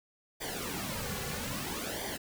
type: noise with flanger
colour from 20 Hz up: pink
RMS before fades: -37 dBFS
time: 0.4-2.18 s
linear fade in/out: 20 ms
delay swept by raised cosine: 0.74 to 3.24 ms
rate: 0.61 Hz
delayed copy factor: -0.75
effects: none